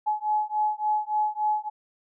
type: beating tone pair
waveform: sine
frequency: 848 / 851.5 Hz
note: G#5 / G#5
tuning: +36 / +43 cents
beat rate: 3.5 Hz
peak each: -26 dBFS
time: 0.06-1.7 s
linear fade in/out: 20 ms
effects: none